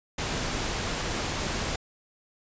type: noise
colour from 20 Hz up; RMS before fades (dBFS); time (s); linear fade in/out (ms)
pink; -30; 0.18-1.76; 5
effects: resampled to 16000 Hz